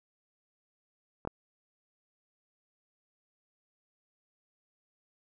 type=clicks; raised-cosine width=1 ms; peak=-25 / -17 dBFS; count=2; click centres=1.251 / 1.274 s; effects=none